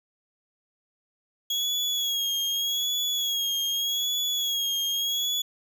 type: tone with vibrato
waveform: 35% pulse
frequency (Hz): 3322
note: G#7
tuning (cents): 0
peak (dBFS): -23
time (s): 1.5-5.42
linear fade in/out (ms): 5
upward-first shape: sine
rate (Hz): 0.83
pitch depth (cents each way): 50
effects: none